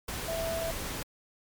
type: tone in noise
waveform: sine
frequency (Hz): 659.3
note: E5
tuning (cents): 0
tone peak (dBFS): -31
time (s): 0.28-0.71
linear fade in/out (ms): 5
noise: pink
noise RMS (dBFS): -36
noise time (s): 0.08-1.03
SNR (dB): +2
effects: MP3 96 kbps